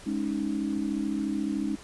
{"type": "chord", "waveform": "sine", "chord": "Ab suspended fourth", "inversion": "none", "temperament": "equal", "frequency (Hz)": [207.7, 277.2, 311.1], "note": ["Ab3", "Db4", "Eb4"], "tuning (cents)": [0, 0, 0], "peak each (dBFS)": -31, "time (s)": [0.06, 1.76], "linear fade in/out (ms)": 10, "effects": ["pink hiss -48 dBFS RMS until 1.83 s", "resampled to 24000 Hz"]}